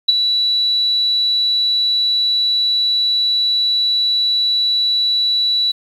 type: tone with ADSR envelope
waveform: sine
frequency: 3940 Hz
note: B7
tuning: 5 cents flat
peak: -5 dBFS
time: 0.08-5.72 s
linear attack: 12 ms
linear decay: 17 ms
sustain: -8 dB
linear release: 11 ms
effects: 7-bit